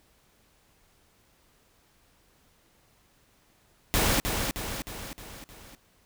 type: noise with echo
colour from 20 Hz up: pink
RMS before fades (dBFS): -24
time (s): 3.94-4.2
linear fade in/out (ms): 0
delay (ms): 310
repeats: 5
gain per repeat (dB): -5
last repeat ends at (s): 5.75
effects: pink hiss -64 dBFS RMS until 6.05 s